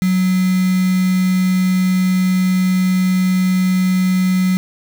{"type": "tone with quantisation", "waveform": "sine", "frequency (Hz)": 185, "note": "F#3", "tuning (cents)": 0, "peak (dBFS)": -12, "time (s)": [0.02, 4.57], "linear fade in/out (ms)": 0, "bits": 4, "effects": []}